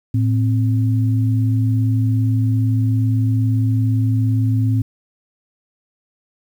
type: tone pair together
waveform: sine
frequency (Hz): 110.3 / 262.3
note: A2 / C4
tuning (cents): +5 / +4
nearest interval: octave + minor third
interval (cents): 1499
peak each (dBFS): -14 / -22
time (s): 0.14-4.82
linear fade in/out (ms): 5
effects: 8-bit